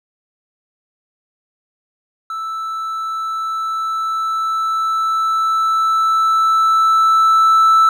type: tone with level ramp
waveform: triangle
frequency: 1318.5 Hz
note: E6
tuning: in tune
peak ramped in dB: -20 to -5 dBFS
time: 2.3-7.89 s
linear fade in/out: 2 ms
effects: tanh soft clip ceiling -1 dBFS